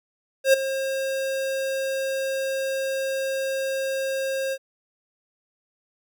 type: tone with ADSR envelope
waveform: square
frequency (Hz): 536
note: C5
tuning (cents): +42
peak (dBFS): -12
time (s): 0.44-4.58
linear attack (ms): 95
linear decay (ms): 10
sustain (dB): -13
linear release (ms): 54
effects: none